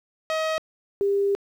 sawtooth / sine tone pair in turn, 634 / 399.4 Hz, D#5 / G4, +32 / +32 cents, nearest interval minor sixth, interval 800 cents, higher first, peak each -19 dBFS, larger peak neither, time 0.3-0.58 / 1.01-1.35 s, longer second, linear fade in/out 0 ms, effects low-pass 5000 Hz 12 dB/octave + 9-bit

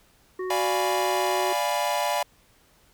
harmonic tone, 370 Hz, F#4, in tune, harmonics 1 / 3 / 5, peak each -28 / -38 / -42 dBFS, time 0.39-1.53 s, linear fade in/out 5 ms
45% pulse chord, D diminished seventh, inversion none, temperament equal, 587.3 / 698.5 / 830.6 / 987.8 Hz, D5 / F5 / Ab5 / Cb6, 0 / 0 / 0 / 0 cents, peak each -29 dBFS, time 0.5-2.23 s, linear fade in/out 5 ms
effects pink hiss -60 dBFS RMS until 2.93 s

